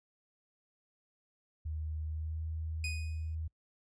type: tone with pitch glide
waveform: sine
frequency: 77.78 to 79.69 Hz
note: D#2 to D#2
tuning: 0 to +42 cents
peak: -35 dBFS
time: 1.65-3.48 s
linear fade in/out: 10 ms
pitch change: +42 cents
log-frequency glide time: 2.08-2.42 s
type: tone with exponential decay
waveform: sawtooth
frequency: 2489 Hz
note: D#7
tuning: in tune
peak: -31 dBFS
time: 2.84-3.35 s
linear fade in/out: 2 ms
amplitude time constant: 110 ms
effects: noise-tail reverb RT60 0.1 s tail -25 dB re dry + resampled to 22050 Hz